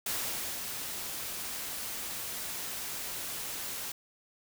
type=noise with ADSR envelope; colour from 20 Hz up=white; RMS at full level=-33 dBFS; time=0.06-3.92 s; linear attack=4 ms; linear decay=520 ms; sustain=-5 dB; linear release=4 ms; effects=none